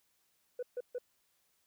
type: tone bursts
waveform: sine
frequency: 493.9 Hz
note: B4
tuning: in tune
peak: -33 dBFS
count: 3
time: 0.59-0.984 s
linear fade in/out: 5 ms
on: 38 ms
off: 140 ms
effects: tanh soft clip ceiling -33 dBFS + white hiss -75 dBFS RMS until 1.66 s